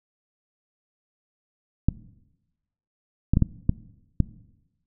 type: clicks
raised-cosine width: 5 ms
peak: -6 dBFS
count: 6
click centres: 1.886 / 3.336 / 3.371 / 3.423 / 3.694 / 4.203 s
effects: noise-tail reverb RT60 1.0 s tail -19 dB re dry